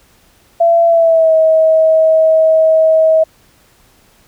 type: tone with pitch glide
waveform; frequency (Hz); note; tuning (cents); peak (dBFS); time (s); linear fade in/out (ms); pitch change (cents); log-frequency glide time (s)
sine; 675 to 638.6; E5 to D#5; +41 to +45; -6; 0.6-3.24; 10; -96; 0.87-1.34
effects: pink hiss -50 dBFS RMS until 4.27 s